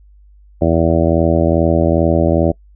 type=harmonic tone; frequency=82.41 Hz; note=E2; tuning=in tune; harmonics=1 / 2 / 3 / 4 / 5 / 6 / 7 / 8 / 9; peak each=-17 / -18 / -19 / -17 / -22 / -24 / -17 / -21 / -27 dBFS; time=0.61-2.52 s; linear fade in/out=10 ms; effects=noise-tail reverb RT60 0.1 s tail -25 dB re dry + added 50 Hz sine -42 dBFS peak until 2.75 s